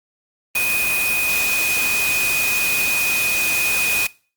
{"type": "tone in noise", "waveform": "sine", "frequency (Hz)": 2489, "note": "D#7", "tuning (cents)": 0, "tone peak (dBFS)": -18, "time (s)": [0.55, 4.07], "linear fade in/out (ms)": 5, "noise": "white", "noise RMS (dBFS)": -23, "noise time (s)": [0.55, 4.07], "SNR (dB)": 2, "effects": ["noise-tail reverb RT60 0.4 s tail -22 dB re dry", "Opus 32 kbps"]}